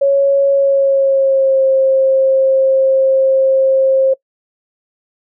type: tone with pitch glide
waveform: sine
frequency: 554.4 to 532.7 Hz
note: C#5 to C5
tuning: 0 to +31 cents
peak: -8 dBFS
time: 0.01-4.14 s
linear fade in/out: 10 ms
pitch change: -69 cents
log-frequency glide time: 0.52-1.64 s
effects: noise-tail reverb RT60 0.1 s tail -22 dB re dry

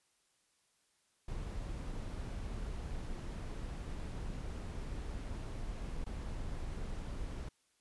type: noise with dropouts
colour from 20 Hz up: brown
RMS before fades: -41 dBFS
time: 1.28-7.49 s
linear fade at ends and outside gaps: 5 ms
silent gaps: 6.043-6.063 s
effects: white hiss -75 dBFS RMS until 7.8 s + resampled to 24000 Hz

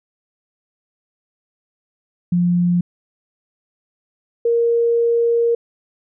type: tone pair in turn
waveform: sine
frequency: 175.7 / 467.6 Hz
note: F3 / A#4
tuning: +11 / +5 cents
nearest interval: octave + perfect fourth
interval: 1694 cents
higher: second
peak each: -13 dBFS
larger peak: neither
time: 2.32-2.81 / 4.45-5.55 s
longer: second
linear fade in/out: 5 ms
effects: none

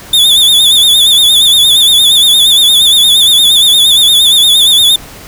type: tone with vibrato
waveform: 45% pulse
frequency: 3539 Hz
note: A7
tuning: 9 cents sharp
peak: -3 dBFS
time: 0.13-4.96 s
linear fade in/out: 5 ms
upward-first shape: sine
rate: 8.6 Hz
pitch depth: 84 cents each way
effects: pink hiss -31 dBFS RMS until 5.27 s

